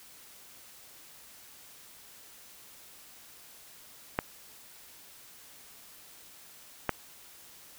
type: clicks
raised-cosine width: 0.5 ms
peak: -11 dBFS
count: 2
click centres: 4.189 / 6.893 s
effects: white hiss -53 dBFS RMS until 7.78 s